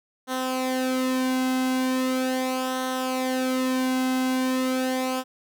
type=tone with flanger; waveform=sawtooth; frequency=258 Hz; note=C4; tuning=24 cents flat; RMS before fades=-25 dBFS; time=0.27-5.24 s; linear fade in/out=50 ms; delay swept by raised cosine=0.41 to 1.71 ms; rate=0.39 Hz; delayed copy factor=-0.65; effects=none